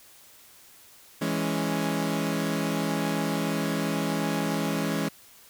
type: chord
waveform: sawtooth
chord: C# minor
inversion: first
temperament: equal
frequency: 164.81 / 207.7 / 277.2 Hz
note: E3 / G#3 / C#4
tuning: 0 / 0 / 0 cents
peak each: -26 dBFS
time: 1.21-5.09 s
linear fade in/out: 10 ms
effects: white hiss -53 dBFS RMS until 5.49 s